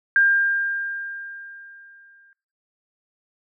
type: tone with exponential decay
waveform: sine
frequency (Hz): 1600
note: G6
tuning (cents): +35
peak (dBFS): -12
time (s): 0.16-2.33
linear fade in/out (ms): 1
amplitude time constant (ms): 470
effects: noise-tail reverb RT60 0.5 s tail -23 dB re dry